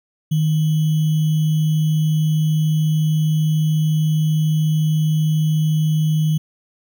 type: tone with sample-and-hold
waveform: sine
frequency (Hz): 155.56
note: D#3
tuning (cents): 0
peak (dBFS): -14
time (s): 0.31-6.38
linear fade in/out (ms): 10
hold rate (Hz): 3150
effects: none